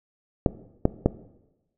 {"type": "clicks", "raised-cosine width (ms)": 2, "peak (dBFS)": -4, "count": 3, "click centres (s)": [0.462, 0.854, 1.06], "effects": ["noise-tail reverb RT60 1.0 s tail -17 dB re dry"]}